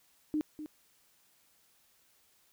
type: tone with echo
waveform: sine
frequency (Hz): 304.5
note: D#4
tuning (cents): -37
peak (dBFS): -28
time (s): 0.34-0.41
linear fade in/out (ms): 0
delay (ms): 250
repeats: 1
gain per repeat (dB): -11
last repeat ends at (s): 0.66
effects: white hiss -68 dBFS RMS until 2.52 s